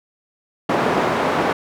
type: band-pass noise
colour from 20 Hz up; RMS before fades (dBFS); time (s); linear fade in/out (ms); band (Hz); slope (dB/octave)
white; -19; 0.69-1.53; 5; 170 to 960; 12
effects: none